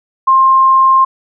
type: tone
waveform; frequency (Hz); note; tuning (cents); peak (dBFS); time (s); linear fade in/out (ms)
sine; 1059; C6; +21; -5; 0.27-1.05; 10
effects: none